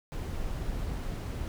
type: noise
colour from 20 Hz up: brown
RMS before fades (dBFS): -34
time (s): 0.12-1.48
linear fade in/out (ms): 0
effects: none